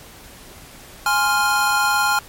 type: chord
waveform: square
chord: F minor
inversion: first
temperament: equal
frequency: 830.6 / 1046.5 / 1396.9 Hz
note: Ab5 / C6 / F6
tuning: 0 / 0 / 0 cents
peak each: -21 / -24 / -19 dBFS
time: 1.06-2.19 s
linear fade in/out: 2 ms
effects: pink hiss -42 dBFS RMS until 2.28 s + MP3 64 kbps